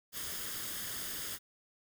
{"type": "noise with comb filter", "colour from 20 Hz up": "white", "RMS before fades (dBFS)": -40, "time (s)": [0.12, 1.39], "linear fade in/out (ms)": 50, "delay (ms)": 0.6, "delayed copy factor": 0.55, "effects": []}